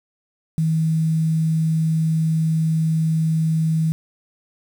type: tone with quantisation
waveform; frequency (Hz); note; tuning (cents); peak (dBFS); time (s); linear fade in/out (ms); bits
sine; 160; D#3; +49; -16; 0.58-3.92; 0; 7
effects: none